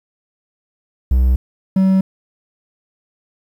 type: tone pair in turn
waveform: triangle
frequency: 63.4 / 190.38 Hz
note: B1 / F#3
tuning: +46 / +50 cents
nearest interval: octave + perfect fifth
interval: 1904 cents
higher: second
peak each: -8 dBFS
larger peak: neither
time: 1.11-1.36 / 1.76-2.01 s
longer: neither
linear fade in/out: 5 ms
effects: 8-bit